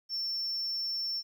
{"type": "tone", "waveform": "sine", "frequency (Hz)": 5410, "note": "E8", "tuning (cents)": 44, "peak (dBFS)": -29, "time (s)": [0.09, 1.23], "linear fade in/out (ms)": 50, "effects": ["tanh soft clip ceiling -29 dBFS", "11-bit"]}